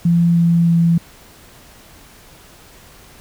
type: tone with pitch steps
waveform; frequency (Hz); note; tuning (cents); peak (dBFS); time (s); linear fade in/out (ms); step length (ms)
sine; 170.4 / 169.32 / 168.25; F3 / E3 / E3; -42 / +47 / +36; -10; 0.05-0.98; 5; 310
effects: pink hiss -44 dBFS RMS until 3.2 s